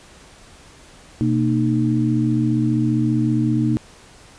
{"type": "tone cluster", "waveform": "sine", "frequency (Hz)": [125.2, 231, 306], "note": ["B2", "A#3", "D#4"], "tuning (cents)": [24, -16, -29], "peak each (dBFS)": -20, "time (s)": [1.21, 3.77], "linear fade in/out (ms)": 0, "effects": ["pink hiss -46 dBFS RMS until 4.38 s", "resampled to 22050 Hz"]}